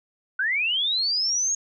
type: linear sweep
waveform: sine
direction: up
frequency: 1463 to 6645 Hz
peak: -21 dBFS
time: 0.39-1.55 s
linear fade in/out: 5 ms
effects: none